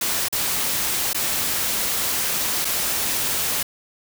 white noise with dropouts, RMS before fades -23 dBFS, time 0.01-3.63 s, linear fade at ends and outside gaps 5 ms, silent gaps 0.285-0.325 / 1.132-1.145 / 2.647-2.651 s, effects none

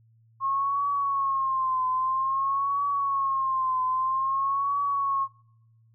sine tone with vibrato, 1078 Hz, C#6, 49 cents flat, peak -23 dBFS, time 0.4-5.28 s, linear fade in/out 50 ms, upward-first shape triangle, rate 0.51 Hz, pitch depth 93 cents each way, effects noise-tail reverb RT60 0.8 s tail -26 dB re dry + added 113 Hz sine -57 dBFS peak until 5.94 s

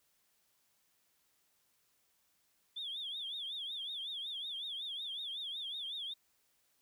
sine tone with vibrato, 3440 Hz, A7, 40 cents flat, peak -38 dBFS, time 2.76-6.14 s, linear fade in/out 10 ms, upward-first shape triangle, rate 5.4 Hz, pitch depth 170 cents each way, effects tanh soft clip ceiling -34 dBFS + white hiss -75 dBFS RMS until 6.81 s

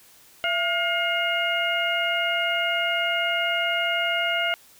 harmonic tone with a mistuned harmonic, 712 Hz, F5, 33 cents sharp, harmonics 1 / 2 / 3 / 4, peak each -27 / -27 / -27 / -27 dBFS, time 0.44-4.54 s, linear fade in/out 0 ms, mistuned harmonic 1, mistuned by -89 cents, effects white hiss -53 dBFS RMS until 4.79 s

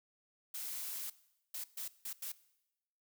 blue noise bursts at uneven times, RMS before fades -42 dBFS, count 5, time 0.54-1.1 / 1.54-1.64 / 1.77-1.88 / 2.05-2.13 / 2.22-2.32 s, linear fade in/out 5 ms, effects noise-tail reverb RT60 0.9 s tail -19 dB re dry

